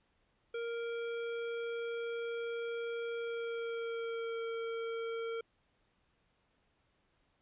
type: tone with pitch glide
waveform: square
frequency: 466.2 to 457.7 Hz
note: A#4 to A#4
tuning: 0 to -32 cents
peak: -37 dBFS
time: 0.54-5.41 s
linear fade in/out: 5 ms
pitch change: -32 cents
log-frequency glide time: 3.17-4.46 s
effects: pink hiss -75 dBFS RMS until 7.41 s + resampled to 8000 Hz